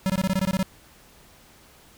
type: tone bursts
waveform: square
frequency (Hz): 190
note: F#3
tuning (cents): +46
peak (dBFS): -21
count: 10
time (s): 0.06-0.628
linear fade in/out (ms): 0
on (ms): 37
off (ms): 22
effects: pink hiss -53 dBFS RMS until 1.97 s